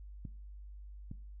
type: clicks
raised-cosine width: 5 ms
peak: -30 dBFS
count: 2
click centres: 0.252 / 1.114 s
effects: noise-tail reverb RT60 0.4 s tail -18 dB re dry + added 50 Hz sine -46 dBFS peak until 1.4 s